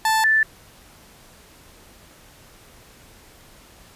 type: tone pair in turn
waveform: 30% pulse / sine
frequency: 880 / 1760 Hz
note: A5 / A6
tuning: 0 / 0 cents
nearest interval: octave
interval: 1200 cents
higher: second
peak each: -14 dBFS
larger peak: neither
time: 0.05-0.24 / 0.24-0.43 s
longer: neither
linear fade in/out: 2 ms
effects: pink hiss -49 dBFS RMS until 3.95 s + resampled to 32000 Hz